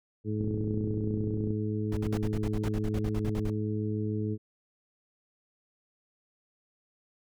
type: harmonic tone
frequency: 106.7 Hz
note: G#2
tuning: 47 cents sharp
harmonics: 1 / 2 / 3 / 4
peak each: -31 / -34 / -36 / -37 dBFS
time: 0.24-4.38 s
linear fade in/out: 50 ms
type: click train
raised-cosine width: 3 ms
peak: -24 dBFS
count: 34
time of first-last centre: 0.41-1.506 s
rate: 30.1 Hz
type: noise bursts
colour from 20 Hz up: brown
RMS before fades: -33 dBFS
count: 16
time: 1.92-3.5 s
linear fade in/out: 2 ms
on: 50 ms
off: 52 ms
effects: none